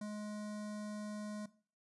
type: tone with notch filter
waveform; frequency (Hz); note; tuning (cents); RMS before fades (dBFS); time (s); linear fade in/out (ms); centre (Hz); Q
square; 210; G#3; +19; -43; 0.01-1.46; 5; 2800; 1.1
effects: noise-tail reverb RT60 0.4 s tail -17 dB re dry + resampled to 24000 Hz